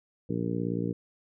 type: harmonic tone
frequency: 58.1 Hz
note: A#1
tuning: 5 cents flat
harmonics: 2 / 3 / 4 / 5 / 6 / 7 / 8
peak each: -35 / -32 / -36 / -34 / -39 / -38 / -38 dBFS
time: 0.29-0.93 s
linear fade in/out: 10 ms
effects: none